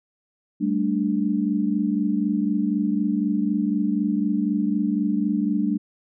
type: chord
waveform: sine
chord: G suspended second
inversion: none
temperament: equal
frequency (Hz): 196 / 220 / 293.7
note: G3 / A3 / D4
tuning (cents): 0 / 0 / 0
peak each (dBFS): -24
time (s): 0.6-5.78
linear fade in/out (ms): 20
effects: none